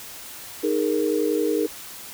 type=chord; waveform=sine; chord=D# suspended fourth; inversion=none; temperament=equal; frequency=311.1 / 415.3 / 466.2 Hz; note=D#4 / G#4 / A#4; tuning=0 / 0 / 0 cents; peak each=-24 / -24 / -24 dBFS; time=0.63-1.67 s; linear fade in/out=10 ms; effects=white hiss -39 dBFS RMS until 2.13 s